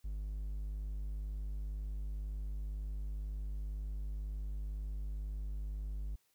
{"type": "tone", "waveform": "triangle", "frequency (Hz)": 51, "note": "G#1", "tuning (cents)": -31, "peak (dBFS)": -35, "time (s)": [0.04, 6.16], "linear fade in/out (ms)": 10, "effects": ["white hiss -75 dBFS RMS until 6.34 s"]}